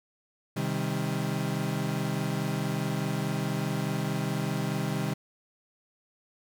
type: chord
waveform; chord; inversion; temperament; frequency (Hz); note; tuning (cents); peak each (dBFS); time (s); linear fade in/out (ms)
35% pulse; C minor; none; equal with one note detuned; 130.81 / 155.56 / 199.08; C3 / Eb3 / G3; 0 / 0 / +27; -31 / -30 / -31; 0.56-5.14; 10
effects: none